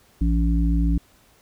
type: harmonic tone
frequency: 56.8 Hz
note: A#1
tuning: 44 cents flat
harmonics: 1 / 3 / 5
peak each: -18 / -24 / -26 dBFS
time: 0.21-0.98 s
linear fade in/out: 5 ms
effects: pink hiss -57 dBFS RMS until 1.41 s